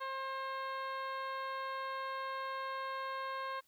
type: harmonic tone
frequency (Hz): 533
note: C5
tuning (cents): +32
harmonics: 1 / 2 / 3 / 4 / 5 / 6 / 7 / 8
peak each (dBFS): -45 / -39 / -46 / -52 / -56 / -57 / -57 / -57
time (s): 0-3.61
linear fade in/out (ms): 20
effects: white hiss -72 dBFS RMS until 3.67 s